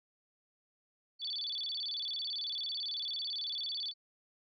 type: tone with vibrato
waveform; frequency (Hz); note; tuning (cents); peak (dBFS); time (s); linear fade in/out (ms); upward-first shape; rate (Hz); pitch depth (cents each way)
sine; 3951; B7; 0; -35; 1.19-3.94; 50; square; 18; 230
effects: none